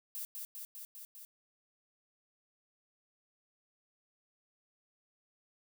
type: noise with echo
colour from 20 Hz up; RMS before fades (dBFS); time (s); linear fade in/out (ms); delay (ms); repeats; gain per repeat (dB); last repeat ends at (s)
violet; -41; 0.15-0.25; 0; 200; 5; -2; 1.25
effects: none